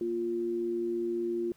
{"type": "tone pair together", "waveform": "sine", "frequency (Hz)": [234.6, 349.2], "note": ["A#3", "F4"], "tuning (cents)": [11, 0], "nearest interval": "perfect fifth", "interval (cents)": 689, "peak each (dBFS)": [-38, -29], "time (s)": [0.01, 1.52], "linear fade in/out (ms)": 2, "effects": ["pink hiss -64 dBFS RMS until 1.56 s"]}